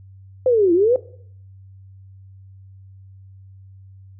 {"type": "linear two-way sweep", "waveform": "sine", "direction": "down then up", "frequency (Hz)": [523, 329.6, 523], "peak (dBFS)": -12, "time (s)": [0.46, 0.96], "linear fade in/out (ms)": 2, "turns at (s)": 0.73, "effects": ["noise-tail reverb RT60 0.6 s tail -19 dB re dry", "added 96 Hz sine -41 dBFS peak until 4.19 s"]}